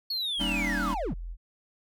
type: linear sweep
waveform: triangle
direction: down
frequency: 4405 to 103.83 Hz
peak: -27 dBFS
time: 0.1-1.14 s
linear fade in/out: 5 ms
type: tone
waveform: sine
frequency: 42.5 Hz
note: F1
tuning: 46 cents flat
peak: -34 dBFS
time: 0.37-1.37 s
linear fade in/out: 50 ms
type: chord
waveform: square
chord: Eb dominant seventh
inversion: first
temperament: just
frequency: 194.45 / 233.3 / 280 / 311.1 Hz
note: G3 / Bb3 / Db4 / Eb4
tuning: -14 / +2 / +18 / 0 cents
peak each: -34 / -38 / -36 / -37 dBFS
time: 0.39-0.95 s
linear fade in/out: 20 ms
effects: none